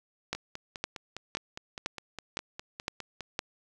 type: two click trains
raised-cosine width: 0.2 ms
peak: -13 / -21 dBFS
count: 7 / 15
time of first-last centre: 0.33-3.391 / 0.35-3.207 s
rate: 1.96 / 4.9 Hz
effects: none